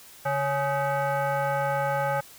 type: tone with frequency modulation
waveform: sine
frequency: 141.6 Hz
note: C#3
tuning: 37 cents sharp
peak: -23 dBFS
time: 0.25-2.21 s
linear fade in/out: 10 ms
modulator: 698 Hz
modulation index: 1.8
effects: white hiss -49 dBFS RMS until 2.38 s